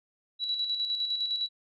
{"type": "tone with tremolo", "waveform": "sine", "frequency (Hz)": 3924, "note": "B7", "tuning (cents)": -12, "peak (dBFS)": -26, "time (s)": [0.39, 1.49], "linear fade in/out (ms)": 50, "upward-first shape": "square", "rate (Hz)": 9.8, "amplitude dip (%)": 45, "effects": []}